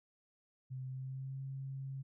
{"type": "tone with pitch glide", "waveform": "sine", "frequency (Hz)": [130, 134.97], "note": ["C3", "C#3"], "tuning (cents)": [-11, -46], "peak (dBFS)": -40, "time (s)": [0.7, 2.03], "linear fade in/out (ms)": 20, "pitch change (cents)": 65, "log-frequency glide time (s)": [0.87, 1.41], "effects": []}